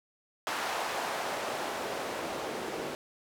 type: noise with band-pass filter sweep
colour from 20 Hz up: white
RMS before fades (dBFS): -35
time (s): 0.47-2.95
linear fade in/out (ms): 0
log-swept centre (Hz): 900 to 380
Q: 1.1
effects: none